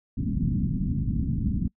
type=low-pass noise; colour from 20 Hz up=white; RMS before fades=-26 dBFS; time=0.17-1.68 s; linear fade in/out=10 ms; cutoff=250 Hz; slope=48 dB/octave; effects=noise-tail reverb RT60 0.1 s tail -26 dB re dry